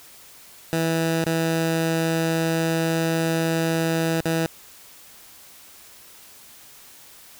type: tone with dropouts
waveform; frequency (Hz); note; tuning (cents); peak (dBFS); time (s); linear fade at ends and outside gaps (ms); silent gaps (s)
15% pulse; 163.6; E3; -13; -14; 0.73-4.46; 0; 1.242-1.264 / 4.208-4.256
effects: white hiss -47 dBFS RMS until 7.39 s